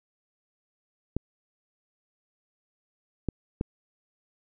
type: clicks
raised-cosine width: 3 ms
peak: -14 dBFS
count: 3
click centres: 1.166 / 3.287 / 3.611 s
effects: none